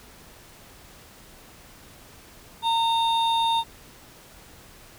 triangle tone pair together, 916 / 3664 Hz, A#5 / A#7, -31 / -31 cents, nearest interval 2 octaves, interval 2400 cents, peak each -19 / -25 dBFS, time 2.62-3.64 s, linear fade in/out 50 ms, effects pink hiss -49 dBFS RMS until 4.98 s

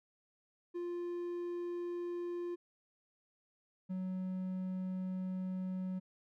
triangle tone pair in turn, 349.2 / 185.84 Hz, F4 / F#3, 0 / +8 cents, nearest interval major seventh, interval 1092 cents, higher first, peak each -35 / -34 dBFS, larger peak second, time 0.74-2.56 / 3.89-6 s, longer second, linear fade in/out 20 ms, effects none

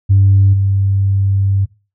sine tone with level steps, 98 Hz, G2, in tune, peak -5 / -10 dBFS, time 0.09-1.66 s, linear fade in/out 20 ms, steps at 0.53 s, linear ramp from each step 10 ms, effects noise-tail reverb RT60 0.3 s tail -19 dB re dry + tanh soft clip ceiling -2 dBFS

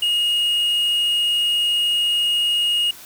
triangle tone, 2867 Hz, F7, 45 cents sharp, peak -15 dBFS, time 0.02-2.91 s, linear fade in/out 5 ms, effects white hiss -41 dBFS RMS until 3.05 s

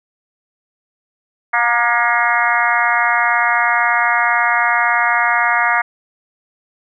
harmonic tone with a mistuned harmonic, 238.1 Hz, A#3, 37 cents sharp, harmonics 3 / 4 / 5 / 6 / 7 / 8 / 9, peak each -20 / -20 / -20 / -20 / -20 / -20 / -20 dBFS, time 1.53-5.82 s, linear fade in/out 10 ms, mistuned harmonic 4, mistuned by -29 cents, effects none

